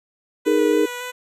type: tone with vibrato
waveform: 10% pulse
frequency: 493.9 Hz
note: B4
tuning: in tune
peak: -20 dBFS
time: 0.45-1.12 s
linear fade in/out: 20 ms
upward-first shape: square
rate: 3.6 Hz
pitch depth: 13 cents each way
type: chord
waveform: sine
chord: D# suspended fourth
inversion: none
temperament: equal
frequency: 311.1 / 415.3 / 466.2 Hz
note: D#4 / G#4 / A#4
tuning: 0 / 0 / 0 cents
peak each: -19 dBFS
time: 0.46-0.86 s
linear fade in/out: 10 ms
effects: resampled to 32000 Hz